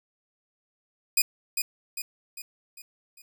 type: tone with echo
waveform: 5% pulse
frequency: 2472 Hz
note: D#7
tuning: 12 cents flat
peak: -9 dBFS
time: 1.17-1.22 s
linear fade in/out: 5 ms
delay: 400 ms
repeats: 5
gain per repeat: -6 dB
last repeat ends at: 3.22 s
effects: none